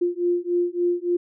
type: beating tone pair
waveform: sine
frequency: 349.2 / 352.7 Hz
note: F4 / F4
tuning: 0 / +17 cents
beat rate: 3.5 Hz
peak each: -23 dBFS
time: 0.01-1.17 s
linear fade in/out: 10 ms
effects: none